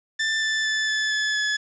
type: tone with pitch steps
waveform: sawtooth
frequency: 1774 / 1760.7 / 1747.6 / 1734.5 / 1721.5 / 1708.6 Hz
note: A6 / A6 / A6 / A6 / A6 / G#6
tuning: +14 / +1 / -12 / -25 / -38 / +49 cents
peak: -18 dBFS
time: 0.19-1.57 s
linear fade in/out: 10 ms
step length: 230 ms
effects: resampled to 16000 Hz + 8-bit